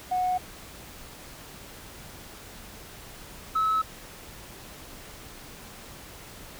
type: tone pair in turn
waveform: sine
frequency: 733 / 1295.2 Hz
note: F#5 / E6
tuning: -16 / -31 cents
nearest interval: minor seventh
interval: 985 cents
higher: second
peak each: -22 / -20 dBFS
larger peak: second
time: 0.11-0.38 / 3.55-3.82 s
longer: neither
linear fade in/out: 10 ms
effects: tanh soft clip ceiling -19 dBFS + pink hiss -45 dBFS RMS until 6.59 s